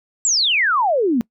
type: exponential sweep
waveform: sine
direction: down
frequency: 7800 to 220 Hz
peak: -14 dBFS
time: 0.25-1.21 s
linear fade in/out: 0 ms
effects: noise-tail reverb RT60 0.1 s tail -24 dB re dry